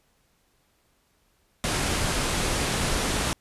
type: low-pass noise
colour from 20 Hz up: pink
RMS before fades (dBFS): -26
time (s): 1.64-3.33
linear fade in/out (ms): 0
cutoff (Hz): 11000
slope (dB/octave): 48
effects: pink hiss -67 dBFS RMS until 3.4 s + resampled to 32000 Hz